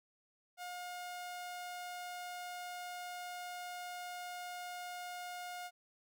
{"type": "tone", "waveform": "sawtooth", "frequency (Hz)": 715, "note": "F5", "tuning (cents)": 41, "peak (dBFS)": -39, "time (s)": [0.57, 5.71], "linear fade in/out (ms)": 50, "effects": []}